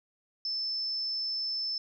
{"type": "tone", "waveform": "sine", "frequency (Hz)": 5274, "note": "E8", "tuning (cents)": 0, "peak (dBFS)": -30, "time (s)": [0.45, 1.78], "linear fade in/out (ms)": 2, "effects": ["12-bit"]}